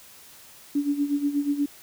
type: tone with tremolo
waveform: sine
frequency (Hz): 287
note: D4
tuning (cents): -40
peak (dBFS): -19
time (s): 0.75-1.66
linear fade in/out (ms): 5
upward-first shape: sine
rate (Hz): 8.3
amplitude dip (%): 75
effects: white hiss -49 dBFS RMS until 1.82 s